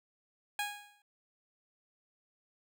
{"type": "tone with exponential decay", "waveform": "15% pulse", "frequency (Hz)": 824, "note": "G#5", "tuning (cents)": -14, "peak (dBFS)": -24, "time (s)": [0.59, 1.02], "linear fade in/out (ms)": 2, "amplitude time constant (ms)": 93, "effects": []}